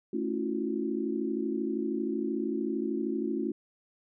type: chord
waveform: sine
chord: F# minor seventh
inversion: first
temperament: equal with one note detuned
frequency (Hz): 220 / 277.2 / 329.6 / 362.6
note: A3 / C#4 / E4 / F#4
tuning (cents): 0 / 0 / 0 / -35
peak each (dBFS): -34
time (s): 0.13-3.52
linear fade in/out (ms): 5
effects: none